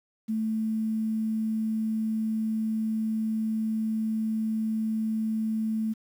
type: tone with quantisation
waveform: sine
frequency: 220 Hz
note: A3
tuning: in tune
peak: -25 dBFS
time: 0.28-5.94 s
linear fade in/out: 20 ms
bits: 9
effects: none